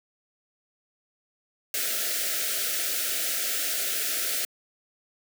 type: band-stop noise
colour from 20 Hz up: white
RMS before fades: -28 dBFS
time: 1.74-4.45 s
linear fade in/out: 2 ms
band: 720 to 1300 Hz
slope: 96 dB/octave
effects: high-pass 400 Hz 12 dB/octave